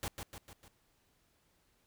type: noise with echo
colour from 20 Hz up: pink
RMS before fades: -38 dBFS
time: 0.03-0.08 s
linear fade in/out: 0 ms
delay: 150 ms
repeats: 4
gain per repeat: -5 dB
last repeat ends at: 0.68 s
effects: pink hiss -73 dBFS RMS until 1.86 s